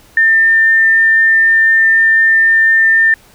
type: tone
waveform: sine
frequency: 1799 Hz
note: A6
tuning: 38 cents sharp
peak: -6 dBFS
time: 0.17-3.14 s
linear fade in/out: 2 ms
effects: pink hiss -45 dBFS RMS until 3.34 s